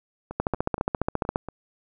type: two click trains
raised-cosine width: 1 ms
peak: -9 / -20 dBFS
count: 15 / 6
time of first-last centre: 0.4-1.359 / 0.31-1.486 s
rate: 14.6 / 4.25 Hz
effects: none